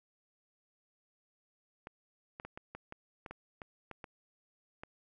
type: clicks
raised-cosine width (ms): 0.5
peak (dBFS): -29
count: 12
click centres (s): 1.871 / 2.399 / 2.45 / 2.575 / 2.75 / 2.924 / 3.262 / 3.31 / 3.618 / 3.913 / 4.042 / 4.835
effects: none